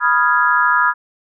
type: chord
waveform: sine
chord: F half-diminished seventh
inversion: second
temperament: equal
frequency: 987.8 / 1244.5 / 1396.9 / 1661.2 Hz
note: Cb6 / Eb6 / F6 / Ab6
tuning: 0 / 0 / 0 / 0 cents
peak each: -17 dBFS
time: 0-0.94 s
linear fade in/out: 50 ms
effects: none